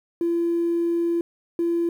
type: tone pair in turn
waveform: triangle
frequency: 339.7 / 339.7 Hz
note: F4 / F4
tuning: -48 / -48 cents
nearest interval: unison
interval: 0 cents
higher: neither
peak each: -16 dBFS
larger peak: neither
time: 0.21-1.21 / 1.59-1.89 s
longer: first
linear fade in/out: 2 ms
effects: tanh soft clip ceiling -17 dBFS + 9-bit